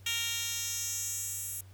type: tone with high-pass filter sweep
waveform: 10% pulse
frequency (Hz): 464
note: A#4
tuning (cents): -8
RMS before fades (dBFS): -35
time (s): 0.06-1.61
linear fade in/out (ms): 5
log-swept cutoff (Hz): 3200 to 10000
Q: 1.9
effects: added 95 Hz sine -50 dBFS peak until 1.73 s + pink hiss -62 dBFS RMS until 1.73 s